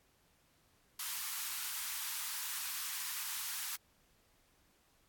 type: high-pass noise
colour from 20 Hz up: white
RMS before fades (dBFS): -40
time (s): 0.99-3.76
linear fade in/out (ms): 5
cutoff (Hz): 890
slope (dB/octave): 48
effects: pink hiss -71 dBFS RMS until 5.08 s + AAC 64 kbps